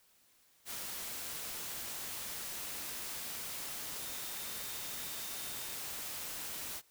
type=tone in noise; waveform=sine; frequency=3650 Hz; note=A#7; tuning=37 cents flat; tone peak=-53 dBFS; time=3.99-5.77 s; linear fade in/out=50 ms; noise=white; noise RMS=-42 dBFS; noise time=0.65-6.82 s; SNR=-14 dB; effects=white hiss -68 dBFS RMS until 6.9 s